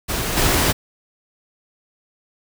pink noise with level steps, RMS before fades -23 / -17 dBFS, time 0.08-0.73 s, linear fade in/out 20 ms, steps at 0.36 s, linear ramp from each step 20 ms, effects none

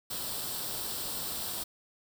white noise with comb filter, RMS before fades -36 dBFS, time 0.1-1.64 s, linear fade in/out 10 ms, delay 0.23 ms, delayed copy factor +0.6, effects none

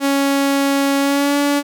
sawtooth tone with pitch glide, 277.6 to 286.2 Hz, C#4 to D4, +3 to -45 cents, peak -10 dBFS, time 0-1.63 s, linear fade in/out 50 ms, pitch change +52 cents, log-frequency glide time 0.99-1.37 s, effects none

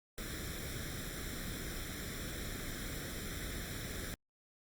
pink noise with comb filter, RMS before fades -42 dBFS, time 0.18-4.14 s, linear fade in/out 0 ms, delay 0.54 ms, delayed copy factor +0.75, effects Opus 48 kbps

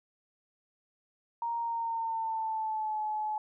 sine tone with pitch glide, 933 to 855.6 Hz, A#5 to A5, +1 to -49 cents, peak -30 dBFS, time 1.42-3.38 s, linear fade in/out 2 ms, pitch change -150 cents, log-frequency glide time 1.6-3.01 s, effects none

